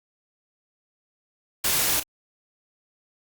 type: noise with echo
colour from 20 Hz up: white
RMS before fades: -23 dBFS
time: 1.64-2 s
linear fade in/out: 5 ms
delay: 32 ms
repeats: 1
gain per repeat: -11 dB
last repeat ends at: 2.032 s
effects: Opus 48 kbps